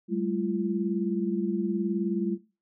sine tone cluster, 194.2 / 213.3 / 341.6 Hz, G3 / G#3 / F4, -16 / +46 / -38 cents, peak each -30 dBFS, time 0.08-2.38 s, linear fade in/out 50 ms, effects noise-tail reverb RT60 0.3 s tail -17 dB re dry

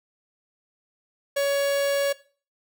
45% pulse tone, 561 Hz, C#5, 21 cents sharp, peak -21 dBFS, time 1.36-2.13 s, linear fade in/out 10 ms, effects noise-tail reverb RT60 0.4 s tail -18 dB re dry

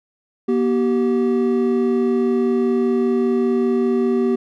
triangle tone pair together, 240.3 / 385.5 Hz, B3 / G4, -47 / -29 cents, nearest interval minor sixth, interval 818 cents, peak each -16 dBFS, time 0.48-4.36 s, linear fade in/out 10 ms, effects none

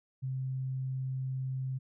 sine tone, 131.2 Hz, C3, 5 cents sharp, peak -32 dBFS, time 0.22-1.79 s, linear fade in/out 20 ms, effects none

